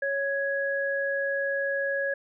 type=tone pair together; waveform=sine; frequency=554.4 / 1666.6 Hz; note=C#5 / G#6; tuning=0 / +6 cents; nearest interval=octave + perfect fifth; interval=1906 cents; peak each=-28 dBFS; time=0.02-2.14 s; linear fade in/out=5 ms; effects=none